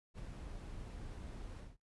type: noise with ADSR envelope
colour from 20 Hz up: brown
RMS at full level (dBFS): -44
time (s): 0.14-1.77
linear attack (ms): 49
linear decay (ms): 4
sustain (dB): -3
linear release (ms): 180
effects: noise-tail reverb RT60 0.2 s tail -24 dB re dry + resampled to 24000 Hz